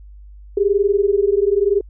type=tone pair together; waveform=sine; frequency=392 / 412.8 Hz; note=G4 / G#4; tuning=0 / -10 cents; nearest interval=minor second; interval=90 cents; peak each=-16 dBFS; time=0.57-1.81 s; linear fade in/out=5 ms; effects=added 50 Hz sine -37 dBFS peak until 1.89 s